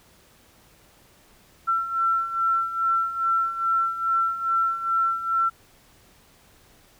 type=beating tone pair; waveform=sine; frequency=1346 / 1348.4 Hz; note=E6 / E6; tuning=+36 / +39 cents; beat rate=2.4 Hz; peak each=-27 / -22 dBFS; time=1.67-5.5 s; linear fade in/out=20 ms; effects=pink hiss -56 dBFS RMS until 6.99 s